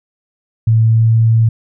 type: tone with pitch glide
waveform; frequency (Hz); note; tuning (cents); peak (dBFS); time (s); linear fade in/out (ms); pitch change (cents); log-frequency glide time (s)
sine; 112.2 to 113.18; A2 to A2; +34 to +49; -7; 0.67-1.49; 5; +15; 0.8-1.1
effects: none